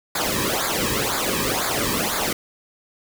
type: noise with flanger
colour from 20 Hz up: pink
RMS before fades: -23 dBFS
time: 0.15-2.33 s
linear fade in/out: 5 ms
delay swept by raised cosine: 0.34 to 1.44 ms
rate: 2 Hz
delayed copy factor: -0.85
effects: none